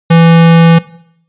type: tone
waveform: square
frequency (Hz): 166.2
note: E3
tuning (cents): +15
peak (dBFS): -3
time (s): 0.1-0.79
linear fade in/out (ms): 10
effects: noise-tail reverb RT60 0.7 s tail -19 dB re dry + resampled to 8000 Hz